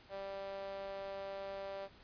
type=tone with high-pass filter; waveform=sawtooth; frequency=196 Hz; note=G3; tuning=in tune; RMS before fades=-44 dBFS; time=0.09-1.89 s; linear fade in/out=50 ms; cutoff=570 Hz; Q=4.1; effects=pink hiss -61 dBFS RMS until 2.03 s + resampled to 11025 Hz